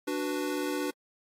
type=chord; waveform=square; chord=B minor; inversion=first; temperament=equal; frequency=293.7 / 370 / 493.9 Hz; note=D4 / F#4 / B4; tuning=0 / 0 / 0 cents; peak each=-33 / -35 / -37 dBFS; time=0.07-0.91 s; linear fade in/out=10 ms; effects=AAC 48 kbps